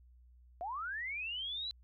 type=linear sweep; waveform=sine; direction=up; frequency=661 to 4039 Hz; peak=-37 dBFS; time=0.61-1.71 s; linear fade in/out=0 ms; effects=added 61 Hz sine -58 dBFS peak until 1.83 s